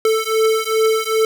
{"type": "beating tone pair", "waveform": "square", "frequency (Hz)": [440.1, 442.6], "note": ["A4", "A4"], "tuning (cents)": [0, 10], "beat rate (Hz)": 2.5, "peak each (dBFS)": -18, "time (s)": [0.05, 1.25], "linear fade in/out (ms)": 2, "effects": ["8-bit"]}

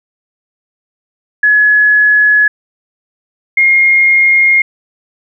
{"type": "tone pair in turn", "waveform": "sine", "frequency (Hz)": [1695, 2136], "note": ["G#6", "C7"], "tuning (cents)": [35, 35], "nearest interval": "major third", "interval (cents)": 400, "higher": "second", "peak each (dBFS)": -5, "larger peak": "neither", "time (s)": [[1.43, 2.48], [3.57, 4.62]], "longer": "neither", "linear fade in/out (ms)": 5, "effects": []}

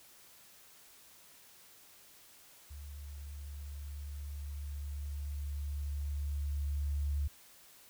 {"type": "tone with level ramp", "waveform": "sine", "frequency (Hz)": 71.9, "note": "D2", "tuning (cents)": -36, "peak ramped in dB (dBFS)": [-44, -30], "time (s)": [2.7, 7.28], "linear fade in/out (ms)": 10, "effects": ["white hiss -59 dBFS RMS until 7.89 s"]}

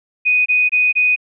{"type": "tone bursts", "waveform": "sine", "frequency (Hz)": 2489, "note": "D#7", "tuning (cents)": 0, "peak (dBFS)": -11, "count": 4, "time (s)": [0.25, 1.162], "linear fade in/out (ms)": 20, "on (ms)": 210, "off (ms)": 24, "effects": []}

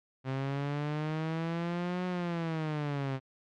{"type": "linear two-way sweep", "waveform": "sawtooth", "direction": "up then down", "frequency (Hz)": [130.81, 182.5, 130.81], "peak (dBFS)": -27, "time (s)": [0.24, 3.2], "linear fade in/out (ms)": 50, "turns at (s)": 2.06, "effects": ["low-pass 3000 Hz 12 dB/octave", "MP3 96 kbps"]}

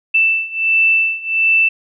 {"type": "beating tone pair", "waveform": "sine", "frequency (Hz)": [2655, 2656.4], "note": ["E7", "E7"], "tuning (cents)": [12, 13], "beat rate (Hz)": 1.4, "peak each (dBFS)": [-16, -14], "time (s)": [0.14, 1.69], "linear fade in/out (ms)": 10, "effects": []}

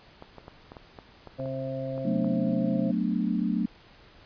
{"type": "clicks", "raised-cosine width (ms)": 1, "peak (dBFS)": -28, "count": 11, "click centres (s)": [0.224, 0.383, 0.481, 0.719, 0.768, 0.988, 1.273, 1.399, 1.458, 1.979, 2.245]}
{"type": "harmonic tone", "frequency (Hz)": 132.8, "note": "C3", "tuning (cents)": 26, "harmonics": [1, 2, 4, 5], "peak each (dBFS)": [-35, -37, -33, -39], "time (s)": [1.38, 2.92], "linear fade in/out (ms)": 20}
{"type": "chord", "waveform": "sine", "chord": "B minor seventh", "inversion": "second", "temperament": "equal", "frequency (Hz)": [185, 220, 246.9, 293.7], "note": ["F#3", "A3", "B3", "D4"], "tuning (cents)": [0, 0, 0, 0], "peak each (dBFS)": [-29, -28, -31, -32], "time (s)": [2.05, 3.66], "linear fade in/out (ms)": 5}
{"effects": ["pink hiss -54 dBFS RMS until 4.25 s", "resampled to 11025 Hz"]}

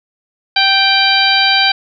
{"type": "harmonic tone with a mistuned harmonic", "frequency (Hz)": 780, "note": "G5", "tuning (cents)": -9, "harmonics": [1, 2, 3, 4, 5, 6], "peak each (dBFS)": [-16, -16, -16, -16, -16, -16], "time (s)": [0.56, 1.72], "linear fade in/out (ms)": 5, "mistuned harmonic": 3, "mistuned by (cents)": 22, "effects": []}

